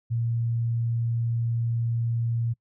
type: tone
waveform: sine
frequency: 116.54 Hz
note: A#2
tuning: in tune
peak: -23 dBFS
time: 0.1-2.54 s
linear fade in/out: 20 ms
effects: noise-tail reverb RT60 0.1 s tail -26 dB re dry